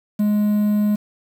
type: tone with quantisation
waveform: triangle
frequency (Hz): 208.8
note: G#3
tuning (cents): +10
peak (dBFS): -13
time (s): 0.19-0.96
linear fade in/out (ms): 10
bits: 7
effects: none